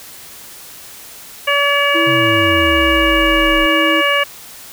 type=harmonic tone; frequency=570 Hz; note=C#5; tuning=48 cents sharp; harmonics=1 / 2 / 3 / 4 / 5; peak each=-18 / -18 / -18 / -18 / -18 dBFS; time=1.47-4.24 s; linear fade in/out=10 ms
type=tone with pitch glide; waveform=triangle; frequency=329.6 to 320.4 Hz; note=E4 to E4; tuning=0 to -49 cents; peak=-15 dBFS; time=1.94-4.02 s; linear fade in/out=20 ms; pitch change=-49 cents; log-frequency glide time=2.27-3.7 s
type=exponential sweep; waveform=sine; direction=down; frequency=138.59 to 30 Hz; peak=-21 dBFS; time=2.06-3.67 s; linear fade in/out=20 ms
effects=white hiss -36 dBFS RMS until 4.72 s